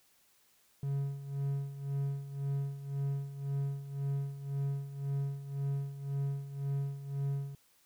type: tone with tremolo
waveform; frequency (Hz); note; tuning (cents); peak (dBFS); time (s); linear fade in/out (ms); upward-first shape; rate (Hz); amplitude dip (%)
triangle; 139.3; C#3; +9; -28; 0.83-7.55; 2; sine; 1.9; 75
effects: white hiss -68 dBFS RMS until 7.85 s